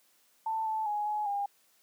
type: tone with pitch steps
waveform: sine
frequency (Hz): 887 / 875 / 834 / 843 / 807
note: A5 / A5 / G#5 / G#5 / G#5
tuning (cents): +14 / -10 / +7 / +26 / -50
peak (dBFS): -29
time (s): 0.46-1.46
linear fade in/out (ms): 5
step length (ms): 200
effects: white hiss -67 dBFS RMS until 1.82 s + high-pass 200 Hz 12 dB/octave